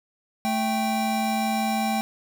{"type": "tone pair together", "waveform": "square", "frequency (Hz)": [220, 784.7], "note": ["A3", "G5"], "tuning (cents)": [0, 2], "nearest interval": "octave + minor seventh", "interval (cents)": 2202, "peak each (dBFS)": -26, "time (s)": [0.45, 2.01], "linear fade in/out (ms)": 0, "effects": []}